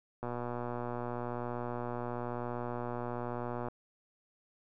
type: click train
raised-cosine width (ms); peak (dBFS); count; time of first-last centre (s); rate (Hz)
1; -24; 419; 0.23-3.685; 121
effects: none